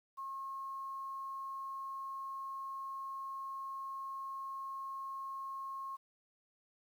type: tone with quantisation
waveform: sine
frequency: 1080 Hz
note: C#6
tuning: 45 cents flat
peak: -40 dBFS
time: 0.17-5.97 s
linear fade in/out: 20 ms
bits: 11
effects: none